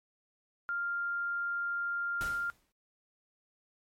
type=tone; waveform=sine; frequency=1396.9 Hz; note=F6; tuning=in tune; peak=-31 dBFS; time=0.69-2.5 s; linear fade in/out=0 ms
type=noise with exponential decay; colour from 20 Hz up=pink; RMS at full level=-40 dBFS; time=2.21-2.72 s; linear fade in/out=0 ms; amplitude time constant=110 ms
effects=noise-tail reverb RT60 0.1 s tail -24 dB re dry + MP3 64 kbps

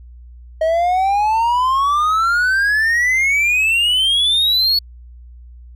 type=exponential sweep; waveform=triangle; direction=up; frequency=629 to 4435 Hz; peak=-11 dBFS; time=0.61-4.79 s; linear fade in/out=5 ms; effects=added 60 Hz sine -36 dBFS peak until 5.75 s

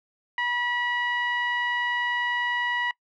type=tone with low-pass filter; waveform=sawtooth; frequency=970 Hz; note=B5; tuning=31 cents flat; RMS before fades=-27 dBFS; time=0.38-2.91 s; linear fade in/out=2 ms; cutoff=2300 Hz; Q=9.5; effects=noise-tail reverb RT60 0.1 s tail -23 dB re dry

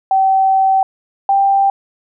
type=tone pair in turn; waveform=sine; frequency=769 / 787.9 Hz; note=G5 / G5; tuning=-33 / +9 cents; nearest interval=unison; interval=42 cents; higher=second; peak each=-9 dBFS; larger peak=neither; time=0.11-0.83 / 1.29-1.7 s; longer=first; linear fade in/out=2 ms; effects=none

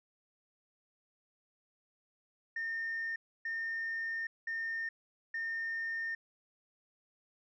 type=tone bursts at uneven times; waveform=sine; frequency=1820 Hz; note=A#6; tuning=42 cents flat; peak=-33 dBFS; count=4; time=2.56-3.16 / 3.45-4.27 / 4.47-4.89 / 5.34-6.15 s; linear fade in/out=5 ms; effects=tanh soft clip ceiling -31 dBFS

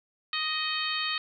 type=harmonic tone with a mistuned harmonic; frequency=622.3 Hz; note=D#5; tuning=in tune; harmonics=2 / 3 / 4 / 5 / 6 / 7; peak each=-35 / -35 / -35 / -35 / -35 / -35 dBFS; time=0.33-1.18 s; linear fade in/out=2 ms; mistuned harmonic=4; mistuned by=+26 cents; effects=none

